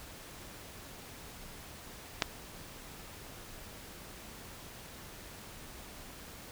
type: clicks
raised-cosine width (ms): 0.2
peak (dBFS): -9 / -25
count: 2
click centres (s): 2.222 / 2.225
effects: pink hiss -49 dBFS RMS until 6.51 s